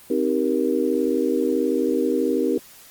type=chord; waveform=sine; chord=C minor seventh; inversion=none; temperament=just; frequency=261.6 / 314 / 392.4 / 470.9 Hz; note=C4 / Eb4 / G4 / Bb4; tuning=0 / +16 / +2 / +18 cents; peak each=-24 dBFS; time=0.1-2.58 s; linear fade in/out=5 ms; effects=white hiss -47 dBFS RMS until 2.9 s + Opus 24 kbps